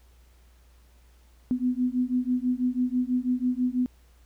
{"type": "beating tone pair", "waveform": "sine", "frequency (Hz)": [247.4, 253.5], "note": ["B3", "B3"], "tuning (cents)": [3, 45], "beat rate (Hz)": 6.1, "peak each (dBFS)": -26, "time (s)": [1.51, 3.86], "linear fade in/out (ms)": 0, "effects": ["added 60 Hz sine -54 dBFS peak until 4.25 s", "pink hiss -64 dBFS RMS until 4.25 s"]}